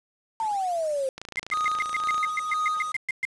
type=exponential sweep; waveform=sine; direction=down; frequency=910 to 519 Hz; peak=-24 dBFS; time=0.4-1.09 s; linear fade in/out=2 ms
type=click train; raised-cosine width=0.2 ms; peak=-20 dBFS; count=29; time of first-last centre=1.18-2.18 s; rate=28 Hz
type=tone bursts; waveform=sine; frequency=2093 Hz; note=C7; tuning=in tune; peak=-23 dBFS; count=14; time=1.37-3.252 s; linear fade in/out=2 ms; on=23 ms; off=120 ms
type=tone with tremolo; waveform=triangle; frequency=1244.5 Hz; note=D#6; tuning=in tune; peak=-21 dBFS; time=1.52-2.92 s; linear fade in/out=5 ms; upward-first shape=sine; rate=2 Hz; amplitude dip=50%
effects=resampled to 22050 Hz + 7-bit